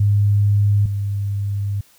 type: tone pair in turn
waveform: sine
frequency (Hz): 102.2 / 100.62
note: G#2 / G2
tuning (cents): -27 / +46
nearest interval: unison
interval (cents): 27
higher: first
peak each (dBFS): -12 / -19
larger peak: first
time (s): 0-0.86 / 0.86-1.81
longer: second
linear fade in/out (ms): 5
effects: white hiss -53 dBFS RMS until 1.98 s